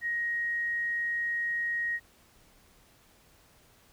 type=tone; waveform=sine; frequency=1881 Hz; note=A#6; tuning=15 cents sharp; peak=-28 dBFS; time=0.01-2 s; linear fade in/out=50 ms; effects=pink hiss -61 dBFS RMS until 3.92 s